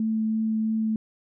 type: tone with vibrato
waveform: sine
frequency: 220 Hz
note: A3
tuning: in tune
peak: -22 dBFS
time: 0-0.96 s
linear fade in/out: 2 ms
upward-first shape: triangle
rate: 3 Hz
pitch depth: 9 cents each way
effects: none